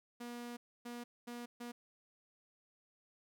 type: tone bursts at uneven times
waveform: sawtooth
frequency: 240 Hz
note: B3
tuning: 49 cents flat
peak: -40 dBFS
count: 4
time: 0.2-0.57 / 0.85-1.04 / 1.27-1.46 / 1.6-1.72 s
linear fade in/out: 10 ms
effects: none